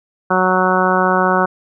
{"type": "harmonic tone", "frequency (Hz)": 185, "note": "F#3", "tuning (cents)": 0, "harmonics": [1, 2, 3, 4, 5, 6, 7, 8], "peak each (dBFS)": [-20, -20, -20, -20, -20, -20, -20, -20], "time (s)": [0.3, 1.46], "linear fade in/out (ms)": 10, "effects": []}